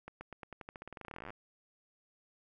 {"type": "accelerating click train", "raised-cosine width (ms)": 0.5, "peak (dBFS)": -30, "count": 28, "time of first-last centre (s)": [0.08, 1.304], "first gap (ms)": 130, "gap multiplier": 0.9, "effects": []}